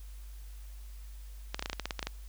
clicks, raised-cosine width 0.2 ms, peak -16 dBFS, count 12, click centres 1.545 / 1.594 / 1.625 / 1.659 / 1.698 / 1.731 / 1.797 / 1.856 / 1.908 / 1.993 / 2.028 / 2.07 s, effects added 50 Hz sine -43 dBFS peak until 2.28 s + white hiss -60 dBFS RMS until 2.28 s

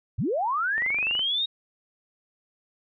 sine linear sweep, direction up, 73.42 to 3793 Hz, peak -23 dBFS, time 0.18-1.46 s, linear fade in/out 10 ms
click train, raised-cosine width 0.5 ms, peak -23 dBFS, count 11, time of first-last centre 0.78-1.193 s, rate 24.2 Hz
effects none

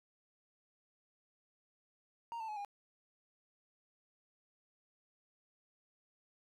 triangle tone with pitch steps, 930 / 888.5 / 848.9 / 811 Hz, A#5 / A5 / G#5 / G#5, -4 / +17 / +38 / -41 cents, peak -38 dBFS, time 2.32-2.648 s, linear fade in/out 0 ms, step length 82 ms, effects none

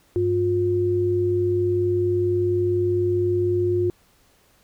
sine tone pair together, 99.8 / 355.6 Hz, G2 / F4, +32 / +31 cents, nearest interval octave + minor seventh, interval 2199 cents, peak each -25 / -19 dBFS, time 0.16-3.9 s, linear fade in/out 0 ms, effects pink hiss -59 dBFS RMS until 4.63 s

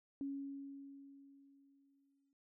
sine tone with exponential decay, 277.2 Hz, C#4, in tune, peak -38 dBFS, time 0.21-2.33 s, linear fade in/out 1 ms, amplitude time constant 460 ms, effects none

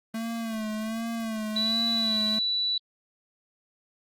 square tone with vibrato, 222.5 Hz, A3, 20 cents sharp, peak -30 dBFS, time 0.14-2.39 s, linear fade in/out 5 ms, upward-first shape sine, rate 1.3 Hz, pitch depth 61 cents each way
sine tone, 3951 Hz, B7, in tune, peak -24 dBFS, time 1.56-2.78 s, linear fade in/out 5 ms
effects Opus 24 kbps

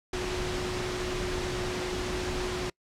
sine tone in noise, 364.2 Hz, F#4, 27 cents flat, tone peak -33 dBFS, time 0.13-2.7 s, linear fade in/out 5 ms, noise pink, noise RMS -33 dBFS, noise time 0.13-2.7 s, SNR -3 dB, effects noise-tail reverb RT60 0.1 s tail -26 dB re dry + low-pass 6000 Hz 12 dB/octave

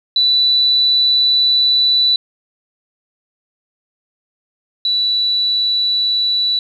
sine tone pair in turn, 3969 / 3951 Hz, B7 / B7, +8 / 0 cents, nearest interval unison, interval 8 cents, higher first, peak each -10 / -13 dBFS, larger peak first, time 0.16-2.16 / 4.85-6.59 s, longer first, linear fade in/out 2 ms, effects 8-bit

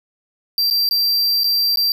square tone with dropouts, 4708 Hz, D8, 3 cents sharp, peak -15 dBFS, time 0.58-1.92 s, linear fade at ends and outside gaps 1 ms, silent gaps 0.701-0.709 / 0.89-0.91 / 1.435-1.442 / 1.759-1.772 s, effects none

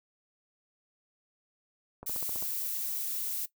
click train, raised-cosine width 1 ms, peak -29 dBFS, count 7, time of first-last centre 2.03-2.425 s, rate 15.2 Hz
violet noise, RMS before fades -34 dBFS, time 2.06-3.46 s, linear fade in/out 10 ms
effects noise-tail reverb RT60 0.1 s tail -17 dB re dry

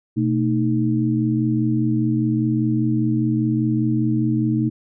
sine tone cluster, 124.8 / 225.7 / 310.7 Hz, B2 / A3 / D#4, +19 / +44 / -2 cents, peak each -21 dBFS, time 0.16-4.7 s, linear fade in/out 20 ms, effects none

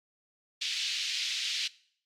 white band-pass noise, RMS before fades -33 dBFS, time 0.61-1.68 s, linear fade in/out 10 ms, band 2600 to 4600 Hz, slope 24 dB/octave, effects noise-tail reverb RT60 0.6 s tail -21 dB re dry + AAC 64 kbps

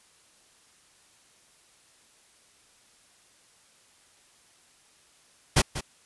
pink noise with echo, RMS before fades -19 dBFS, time 5.56-5.62 s, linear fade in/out 10 ms, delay 190 ms, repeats 1, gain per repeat -13 dB, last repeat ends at 5.81 s, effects white hiss -60 dBFS RMS until 6.05 s + resampled to 24000 Hz

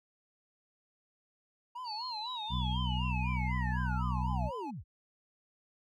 triangle tone with vibrato, 927 Hz, A#5, 10 cents flat, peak -37 dBFS, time 1.75-4.71 s, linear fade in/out 10 ms, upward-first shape sine, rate 4 Hz, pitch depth 170 cents each way
sine linear sweep, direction down, 4596 to 39.97 Hz, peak -39 dBFS, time 1.84-4.84 s, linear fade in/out 50 ms
harmonic tone, 62.5 Hz, B1, 21 cents sharp, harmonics 1 / 2 / 3 / 4, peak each -33 / -35 / -38 / -47 dBFS, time 2.49-4.51 s, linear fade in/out 50 ms
effects none

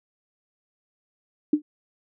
sine tone with exponential decay, 299.4 Hz, D4, 33 cents sharp, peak -12 dBFS, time 1.53-1.62 s, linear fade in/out 5 ms, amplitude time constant 19 ms, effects none

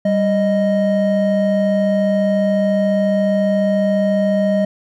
triangle tone pair together, 196 / 622.3 Hz, G3 / D#5, 0 / 0 cents, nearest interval octave + minor sixth, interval 2000 cents, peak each -14 dBFS, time 0.05-4.65 s, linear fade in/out 5 ms, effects none

